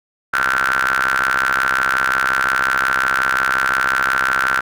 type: ring-modulated tone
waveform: sawtooth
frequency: 65.6 Hz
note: C2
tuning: 5 cents sharp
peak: -8 dBFS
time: 0.33-4.61 s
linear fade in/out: 10 ms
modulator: 1450 Hz
effects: none